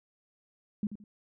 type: tone with echo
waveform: sine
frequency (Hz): 207.7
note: G#3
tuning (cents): 0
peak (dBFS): -27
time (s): 0.83-0.87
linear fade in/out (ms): 2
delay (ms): 85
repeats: 2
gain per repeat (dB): -11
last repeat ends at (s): 1.04
effects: none